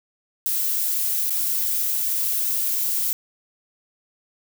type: noise with dropouts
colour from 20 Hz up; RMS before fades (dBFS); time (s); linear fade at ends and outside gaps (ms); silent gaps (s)
violet; -23; 0.46-3.13; 0; 1.296-1.305
effects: none